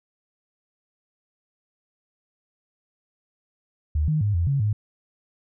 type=tone with pitch steps; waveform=sine; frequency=75.7 / 154.1 / 103.5 / 85.3 / 139 / 105.4 Hz; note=D#2 / D#3 / G#2 / F2 / C#3 / G#2; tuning=-47 / -16 / -5 / -40 / +5 / +26 cents; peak=-19 dBFS; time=3.95-4.73 s; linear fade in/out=5 ms; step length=130 ms; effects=none